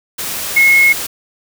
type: tone in noise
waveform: sine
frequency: 2170 Hz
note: C#7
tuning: 37 cents flat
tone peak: -6 dBFS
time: 0.56-0.93 s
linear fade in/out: 10 ms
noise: white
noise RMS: -22 dBFS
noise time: 0.18-1.07 s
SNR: +13 dB
effects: none